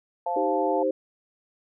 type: harmonic tone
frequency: 174.61 Hz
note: F3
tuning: in tune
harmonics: 3 / 4 / 5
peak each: -32 / -28 / -28 dBFS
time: 0.26-0.83 s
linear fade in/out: 5 ms
type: chord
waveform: sine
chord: C minor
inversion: first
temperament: equal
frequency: 311.1 / 392 / 523.3 Hz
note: Eb4 / G4 / C5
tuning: 0 / 0 / 0 cents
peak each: -29 / -28 / -23 dBFS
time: 0.36-0.91 s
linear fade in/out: 5 ms
effects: none